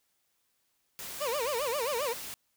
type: noise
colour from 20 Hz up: white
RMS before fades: -41 dBFS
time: 0.99-2.34 s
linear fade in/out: 0 ms
type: tone with vibrato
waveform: 30% pulse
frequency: 523.3 Hz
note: C5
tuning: in tune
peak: -27 dBFS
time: 1.2-2.14 s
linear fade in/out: 20 ms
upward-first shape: sine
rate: 7.5 Hz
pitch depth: 250 cents each way
effects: white hiss -75 dBFS RMS until 2.56 s